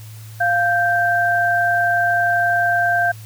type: tone pair together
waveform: sine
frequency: 698.5 / 1568 Hz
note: F5 / G6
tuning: 0 / 0 cents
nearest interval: octave + major second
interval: 1400 cents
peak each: -17 dBFS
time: 0.4-3.12 s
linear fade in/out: 10 ms
effects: added 109 Hz sine -34 dBFS peak until 3.25 s + white hiss -45 dBFS RMS until 3.25 s